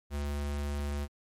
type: tone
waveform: square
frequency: 72.1 Hz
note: D2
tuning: 31 cents flat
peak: -32 dBFS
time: 0.1-1.08 s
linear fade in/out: 50 ms
effects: MP3 64 kbps